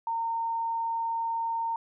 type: tone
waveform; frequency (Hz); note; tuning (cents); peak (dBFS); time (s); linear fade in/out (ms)
sine; 916; A#5; -31; -27; 0.07-1.76; 2
effects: none